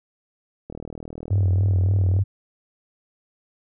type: click train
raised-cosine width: 2 ms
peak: -21 dBFS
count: 60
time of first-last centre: 0.7-2.19 s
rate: 39.6 Hz
type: tone with vibrato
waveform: sine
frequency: 95.2 Hz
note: F#2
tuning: 50 cents sharp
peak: -16 dBFS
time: 1.3-2.24 s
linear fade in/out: 20 ms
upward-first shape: sine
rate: 3.5 Hz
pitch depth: 58 cents each way
effects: none